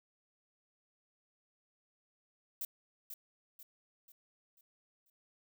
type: noise with echo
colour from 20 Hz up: violet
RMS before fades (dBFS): -39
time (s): 2.61-2.65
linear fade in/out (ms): 2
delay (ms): 490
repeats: 5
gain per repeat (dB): -7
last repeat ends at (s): 5.1
effects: none